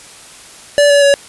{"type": "tone with pitch steps", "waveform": "square", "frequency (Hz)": [579, 571, 563.2], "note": ["D5", "D5", "C#5"], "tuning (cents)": [-25, -49, 27], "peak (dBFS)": -7, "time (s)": [0.78, 1.14], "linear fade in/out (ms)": 0, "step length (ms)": 120, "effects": ["white hiss -37 dBFS RMS until 1.28 s", "resampled to 24000 Hz"]}